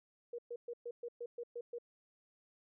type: tone bursts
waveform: sine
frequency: 476.3 Hz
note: A#4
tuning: 37 cents sharp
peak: -40 dBFS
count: 9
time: 0.33-1.785 s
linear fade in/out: 5 ms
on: 55 ms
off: 120 ms
effects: none